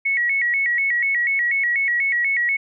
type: tone with vibrato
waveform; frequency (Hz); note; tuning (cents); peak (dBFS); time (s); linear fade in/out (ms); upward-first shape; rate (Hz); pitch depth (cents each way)
sine; 2054; C7; -33; -17; 0.05-2.57; 10; square; 4.1; 120
effects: none